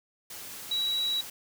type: tone in noise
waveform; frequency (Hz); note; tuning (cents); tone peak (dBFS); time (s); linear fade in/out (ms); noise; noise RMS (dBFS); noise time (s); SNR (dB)
sine; 3894; B7; -25; -26; 0.71-1.21; 5; white; -42; 0.3-1.3; +13
effects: none